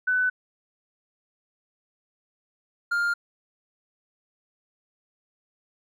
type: tone pair in turn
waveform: sine / triangle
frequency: 1500 / 1404.2 Hz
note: F#6 / F6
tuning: +23 / +9 cents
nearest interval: minor second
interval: 114 cents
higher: first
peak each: -20 dBFS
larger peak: neither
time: 0.07-0.3 / 2.91-3.14 s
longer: neither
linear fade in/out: 10 ms
effects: none